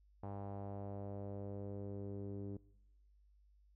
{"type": "tone with low-pass filter sweep", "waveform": "sawtooth", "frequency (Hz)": 100, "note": "G2", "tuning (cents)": 35, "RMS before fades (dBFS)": -45, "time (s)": [0.23, 2.57], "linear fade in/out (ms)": 5, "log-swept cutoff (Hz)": [830, 360], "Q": 2.6, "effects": ["noise-tail reverb RT60 1.0 s tail -24 dB re dry", "added 50 Hz sine -65 dBFS peak until 3.75 s"]}